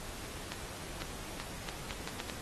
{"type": "accelerating click train", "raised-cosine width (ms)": 0.2, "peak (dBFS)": -19, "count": 8, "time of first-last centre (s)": [0.52, 2.298], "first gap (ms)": 500, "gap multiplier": 0.76, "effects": ["pink hiss -45 dBFS RMS until 2.41 s", "AAC 32 kbps"]}